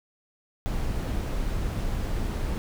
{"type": "noise", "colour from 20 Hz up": "brown", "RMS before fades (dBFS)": -28, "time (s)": [0.66, 2.58], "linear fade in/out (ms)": 0, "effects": []}